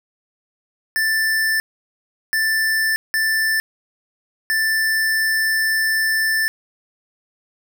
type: tone bursts at uneven times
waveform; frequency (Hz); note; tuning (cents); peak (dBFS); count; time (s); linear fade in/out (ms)
square; 1768; A6; +8; -17; 4; 0.96-1.6 / 2.33-2.96 / 3.14-3.6 / 4.5-6.48; 0
effects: none

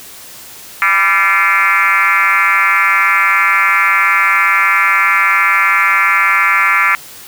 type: tone with frequency modulation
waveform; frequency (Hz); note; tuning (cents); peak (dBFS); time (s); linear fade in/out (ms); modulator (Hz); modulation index
sine; 1734; A6; -26; -8; 0.82-6.95; 0; 185; 3.4
effects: white hiss -34 dBFS RMS until 7.27 s

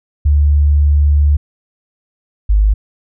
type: tone pair in turn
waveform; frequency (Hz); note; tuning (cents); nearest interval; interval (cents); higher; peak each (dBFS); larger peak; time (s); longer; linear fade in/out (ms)
sine; 73 / 51.46; D2 / G#1; -10 / -15; tritone; 605; first; -7; neither; 0.25-1.37 / 2.49-2.74; first; 10
effects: none

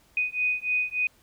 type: beating tone pair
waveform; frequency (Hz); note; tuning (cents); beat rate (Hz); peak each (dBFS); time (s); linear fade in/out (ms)
sine; 2489 / 2492.4; D#7 / D#7; 0 / +2; 3.4; -27; 0.17-1.07; 2
effects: pink hiss -61 dBFS RMS until 1.22 s

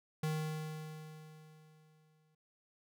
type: tone with exponential decay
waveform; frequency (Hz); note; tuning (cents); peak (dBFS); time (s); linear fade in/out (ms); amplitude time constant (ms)
square; 155.56; D#3; 0; -33; 0.23-2.35; 5; 460
effects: none

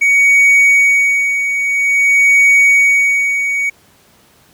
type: tone with tremolo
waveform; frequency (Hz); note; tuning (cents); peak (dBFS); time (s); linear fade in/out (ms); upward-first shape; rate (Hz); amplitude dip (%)
triangle; 2245; C#7; +21; -4; 0.01-3.7; 10; sine; 0.5; 60
effects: pink hiss -49 dBFS RMS until 4.53 s + high-pass 80 Hz 12 dB/octave

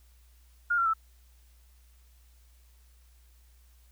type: tone with pitch steps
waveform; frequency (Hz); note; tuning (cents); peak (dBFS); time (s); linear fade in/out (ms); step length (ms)
sine; 1418 / 1367.3 / 1318.5; F6 / F6 / E6; +26 / -37 / 0; -23; 0.7-0.937; 10; 79
effects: added 60 Hz sine -56 dBFS peak until 3.91 s + white hiss -67 dBFS RMS until 3.91 s

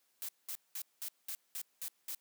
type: noise bursts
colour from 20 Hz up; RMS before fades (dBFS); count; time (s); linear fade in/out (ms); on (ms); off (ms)
blue; -41; 8; 0.22-2.148; 0; 66; 200
effects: white hiss -75 dBFS RMS until 2.2 s + high-pass 200 Hz 12 dB/octave

